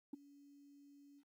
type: tone with ADSR envelope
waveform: sine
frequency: 283.7 Hz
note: C#4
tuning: 40 cents sharp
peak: -38 dBFS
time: 0.13-1.24 s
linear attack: 6 ms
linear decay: 14 ms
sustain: -22 dB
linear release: 58 ms
effects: tanh soft clip ceiling -40 dBFS + 13-bit